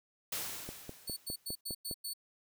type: noise with exponential decay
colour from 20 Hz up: white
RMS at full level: -36 dBFS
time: 0.32-1.61 s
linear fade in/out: 5 ms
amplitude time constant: 280 ms
type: click train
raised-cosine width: 2 ms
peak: -29 dBFS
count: 7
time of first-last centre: 0.69-1.912 s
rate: 4.91 Hz
type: tone bursts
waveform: 15% pulse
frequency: 4444 Hz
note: C#8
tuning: 4 cents sharp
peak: -31 dBFS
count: 6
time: 1.07-2.137 s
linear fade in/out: 10 ms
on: 97 ms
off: 97 ms
effects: none